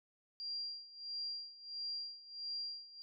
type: tone with tremolo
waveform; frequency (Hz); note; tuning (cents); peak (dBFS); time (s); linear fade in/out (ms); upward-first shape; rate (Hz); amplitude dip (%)
sine; 4762; D8; +23; -38; 0.4-3.02; 0; sine; 1.5; 85
effects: none